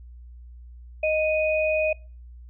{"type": "tone pair together", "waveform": "sine", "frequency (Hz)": [622.3, 2489], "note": ["D#5", "D#7"], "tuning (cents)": [0, 0], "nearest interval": "2 octaves", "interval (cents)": 2400, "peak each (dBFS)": [-21, -26], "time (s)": [1.03, 1.93], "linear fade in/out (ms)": 5, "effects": ["noise-tail reverb RT60 0.4 s tail -26 dB re dry", "added 60 Hz sine -41 dBFS peak until 2.49 s"]}